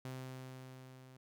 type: tone with level ramp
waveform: sawtooth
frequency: 129.7 Hz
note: C3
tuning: 15 cents flat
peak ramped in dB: -38 to -52 dBFS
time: 0.05-1.17 s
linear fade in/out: 2 ms
effects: none